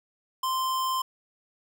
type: tone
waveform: square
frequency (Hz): 1042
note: C6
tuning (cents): -7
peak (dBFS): -26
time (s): 0.43-1.02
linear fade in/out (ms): 5
effects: none